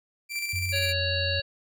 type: tone with tremolo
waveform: sawtooth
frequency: 2348 Hz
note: D7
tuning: 1 cent flat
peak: -24 dBFS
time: 0.29-0.94 s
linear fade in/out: 50 ms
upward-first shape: square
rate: 15 Hz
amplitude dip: 40%
type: tone with pitch glide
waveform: sine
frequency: 92.5 to 88.83 Hz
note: F#2 to F2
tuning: 0 to +30 cents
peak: -29 dBFS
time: 0.53-1.4 s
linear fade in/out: 5 ms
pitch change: -70 cents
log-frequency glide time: 0.79-0.9 s
type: harmonic tone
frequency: 557 Hz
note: C#5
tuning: 8 cents sharp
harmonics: 1 / 3 / 5 / 7 / 8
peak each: -32 / -32 / -32 / -32 / -32 dBFS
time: 0.72-1.42 s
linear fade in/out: 20 ms
effects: none